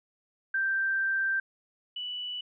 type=tone pair in turn; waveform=sine; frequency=1569 / 2962 Hz; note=G6 / F#7; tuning=+1 / +1 cents; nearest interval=major seventh; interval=1100 cents; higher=second; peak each=-25 / -33 dBFS; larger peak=first; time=0.54-1.4 / 1.96-2.41 s; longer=first; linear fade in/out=5 ms; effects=none